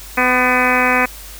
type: harmonic tone with a mistuned harmonic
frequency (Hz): 251.7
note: B3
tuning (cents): +33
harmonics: 1 / 2 / 3 / 4 / 5 / 6 / 7 / 8 / 9 / 10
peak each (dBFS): -21 / -21 / -21 / -21 / -21 / -21 / -21 / -21 / -21 / -21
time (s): 0.17-1.06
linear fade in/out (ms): 10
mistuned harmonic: 5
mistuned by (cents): -41
effects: added 50 Hz sine -36 dBFS peak until 1.39 s + white hiss -36 dBFS RMS until 1.39 s